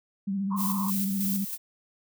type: tone with vibrato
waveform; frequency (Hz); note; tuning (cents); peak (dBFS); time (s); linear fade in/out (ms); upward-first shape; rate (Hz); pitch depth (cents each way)
sine; 196; G3; 0; -26; 0.27-1.45; 10; sine; 15; 48
type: band-pass noise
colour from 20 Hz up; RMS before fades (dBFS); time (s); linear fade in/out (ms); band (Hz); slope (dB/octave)
white; -36; 0.5-0.91; 20; 960 to 1100; 96
type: noise with tremolo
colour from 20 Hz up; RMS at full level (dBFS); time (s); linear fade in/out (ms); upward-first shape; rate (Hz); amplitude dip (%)
violet; -31; 0.56-1.58; 50; square; 3.1; 45
effects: none